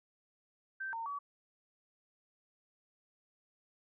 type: tone with pitch steps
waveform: sine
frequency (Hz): 1558 / 913 / 1138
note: G6 / A#5 / C#6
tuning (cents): -11 / -36 / +45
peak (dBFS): -37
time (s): 0.8-1.19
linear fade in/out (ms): 10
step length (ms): 130
effects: none